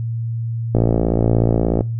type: click train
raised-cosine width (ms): 2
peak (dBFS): -3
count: 61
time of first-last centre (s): 0.75-1.808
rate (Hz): 56.7
effects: noise-tail reverb RT60 0.3 s tail -22 dB re dry + added 115 Hz sine -20 dBFS peak until 1.99 s